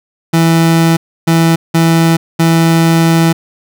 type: tone bursts at uneven times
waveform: 30% pulse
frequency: 164.81 Hz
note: E3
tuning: in tune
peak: -4 dBFS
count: 4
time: 0.33-0.97 / 1.27-1.56 / 1.74-2.17 / 2.39-3.33 s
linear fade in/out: 10 ms
effects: none